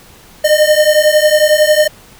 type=beating tone pair; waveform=square; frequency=603 / 614 Hz; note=D5 / D#5; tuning=+46 / -23 cents; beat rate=11 Hz; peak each=-11 dBFS; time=0.44-1.88 s; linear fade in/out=10 ms; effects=pink hiss -41 dBFS RMS until 2.19 s